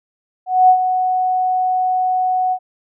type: tone with ADSR envelope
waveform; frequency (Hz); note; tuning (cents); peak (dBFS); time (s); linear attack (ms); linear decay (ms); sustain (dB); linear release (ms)
sine; 740; F#5; 0; -5; 0.46-2.59; 230; 79; -9; 68
effects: none